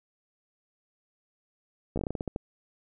slowing click train, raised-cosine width 2 ms, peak -18 dBFS, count 11, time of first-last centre 1.96-2.361 s, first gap 14 ms, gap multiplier 1.22, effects none

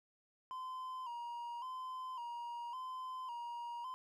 triangle tone with vibrato, 987 Hz, B5, 1 cent flat, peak -40 dBFS, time 0.51-3.94 s, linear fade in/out 0 ms, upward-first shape square, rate 0.9 Hz, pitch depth 69 cents each way, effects none

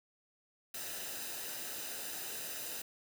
white noise with comb filter, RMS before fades -42 dBFS, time 0.74-2.82 s, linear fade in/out 5 ms, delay 0.9 ms, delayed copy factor -0.55, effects none

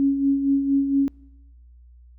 sine tone with tremolo, 276.5 Hz, C#4, 4 cents flat, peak -15 dBFS, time 0-1.08 s, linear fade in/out 0 ms, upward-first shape sine, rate 4.3 Hz, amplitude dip 55%, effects noise-tail reverb RT60 1.0 s tail -26 dB re dry + added 60 Hz sine -46 dBFS peak until 2.18 s

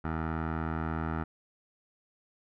15% pulse tone with low-pass filter, 80.3 Hz, E2, 45 cents flat, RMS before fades -33 dBFS, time 0.04-1.24 s, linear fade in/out 10 ms, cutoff 1400 Hz, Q 2.5, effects none

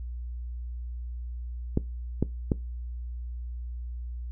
clicks, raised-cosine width 3 ms, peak -10 dBFS, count 3, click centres 1.774 / 2.226 / 2.518 s, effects noise-tail reverb RT60 0.2 s tail -20 dB re dry + added 60 Hz sine -33 dBFS peak until 4.31 s

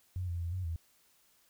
sine tone with pitch steps, 91.2 / 86.3 / 85.1 / 92.4 / 82.5 Hz, F#2 / F2 / F2 / F#2 / E2, -24 / -20 / -44 / -2 / +2 cents, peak -33 dBFS, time 0.16-0.76 s, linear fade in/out 0 ms, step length 120 ms, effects white hiss -68 dBFS RMS until 1.49 s

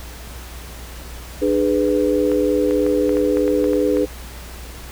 sine chord, G# diminished, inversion second, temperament just, 299 / 415.3 / 498.4 Hz, D4 / G#4 / B4, +31 / 0 / +16 cents, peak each -19 / -19 / -19 dBFS, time 1.41-4.06 s, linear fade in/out 20 ms
clicks, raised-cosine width 0.5 ms, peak -16 dBFS, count 10, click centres 2.317 / 2.71 / 2.865 / 3.093 / 3.17 / 3.371 / 3.479 / 3.642 / 3.733 / 3.97 s
effects added 60 Hz sine -34 dBFS peak until 4.91 s + pink hiss -38 dBFS RMS until 4.91 s

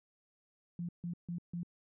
sine tone bursts, 172.8 Hz, F3, 18 cents flat, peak -36 dBFS, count 4, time 0.79-1.632 s, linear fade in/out 2 ms, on 98 ms, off 150 ms, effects none

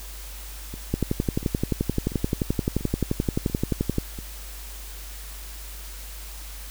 two click trains, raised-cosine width 3 ms, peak -9 / -22 dBFS, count 36 / 6, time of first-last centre 0.94-3.983 / 0.74-4.188 s, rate 11.5 / 1.45 Hz, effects added 50 Hz sine -37 dBFS peak until 6.7 s + white hiss -42 dBFS RMS until 6.7 s

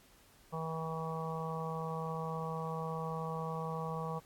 harmonic tone, 161.3 Hz, E3, 37 cents flat, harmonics 1 / 3 / 4 / 5 / 6 / 7, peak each -39 / -42 / -48 / -45 / -46 / -43 dBFS, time 0.52-4.2 s, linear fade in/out 20 ms, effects pink hiss -63 dBFS RMS until 4.25 s + AAC 64 kbps

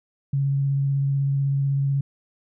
sine tone with vibrato, 138.59 Hz, C#3, in tune, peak -19 dBFS, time 0.33-2.01 s, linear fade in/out 5 ms, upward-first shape square, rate 16 Hz, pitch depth 10 cents each way, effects none

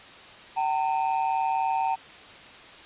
triangle ring-modulated tone, 838 Hz, G#5, 15 cents sharp, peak -18 dBFS, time 0.56-1.96 s, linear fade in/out 20 ms, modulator 71.9 Hz, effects white hiss -46 dBFS RMS until 2.85 s + resampled to 8000 Hz

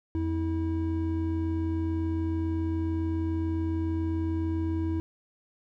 triangle tone pair together, 85.5 / 323.6 Hz, F2 / E4, -36 / -32 cents, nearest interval octave + major seventh, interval 2304 cents, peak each -27 dBFS, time 0.15-5 s, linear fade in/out 0 ms, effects none

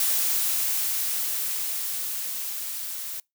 blue noise with level ramp, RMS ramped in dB -23 to -34 dBFS, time 0-3.2 s, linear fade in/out 2 ms, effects noise-tail reverb RT60 0.2 s tail -26 dB re dry

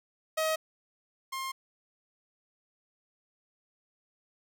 sawtooth tone pair in turn, 633 / 1062.6 Hz, D#5 / C6, +30 / +26 cents, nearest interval major sixth, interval 896 cents, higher second, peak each -23 / -30 dBFS, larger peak first, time 0.37-0.56 / 1.32-1.52 s, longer second, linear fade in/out 10 ms, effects none

